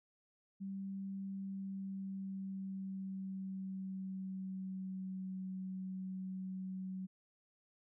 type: tone with pitch glide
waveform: sine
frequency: 194.6 to 187.86 Hz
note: G3 to F#3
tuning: -12 to +27 cents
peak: -40 dBFS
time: 0.6-7.07 s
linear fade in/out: 20 ms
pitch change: -61 cents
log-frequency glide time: 1.28-5.41 s
effects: none